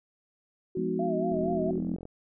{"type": "tone", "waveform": "sine", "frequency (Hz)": 370, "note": "F#4", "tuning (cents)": 0, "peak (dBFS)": -30, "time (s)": [0.75, 1.79], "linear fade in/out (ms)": 5}
{"type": "chord", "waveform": "sine", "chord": "F half-diminished seventh", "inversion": "none", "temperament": "just", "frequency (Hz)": [174.61, 209.5, 251.4, 314.3], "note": ["F3", "Ab3", "Cb4", "Eb4"], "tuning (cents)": [0, 15, 31, 18], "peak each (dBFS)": [-34, -34, -34, -37], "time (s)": [0.77, 1.96], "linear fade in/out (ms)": 2}
{"type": "tone with vibrato", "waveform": "sine", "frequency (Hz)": 660, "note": "E5", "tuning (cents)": 2, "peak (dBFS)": -30, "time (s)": [0.99, 1.71], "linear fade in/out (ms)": 5, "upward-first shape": "sine", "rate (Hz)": 4.3, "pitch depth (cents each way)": 91}
{"type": "click train", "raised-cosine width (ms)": 2, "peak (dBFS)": -29, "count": 33, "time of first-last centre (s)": [1.32, 2.054], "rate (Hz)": 43.6}
{"effects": []}